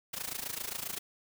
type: noise with amplitude modulation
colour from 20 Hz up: white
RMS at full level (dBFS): -35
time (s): 0.13-0.99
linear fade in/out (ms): 10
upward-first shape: sine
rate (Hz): 27.5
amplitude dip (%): 85
effects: none

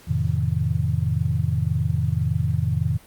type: chord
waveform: sine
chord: F dominant seventh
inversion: none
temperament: just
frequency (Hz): 87.31 / 109.13 / 130.96 / 157.15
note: F2 / A2 / C3 / Eb3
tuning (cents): 0 / -14 / +2 / +18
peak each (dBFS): -25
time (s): 0.07-2.98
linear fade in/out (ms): 20
effects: pink hiss -50 dBFS RMS until 3.06 s + Opus 48 kbps

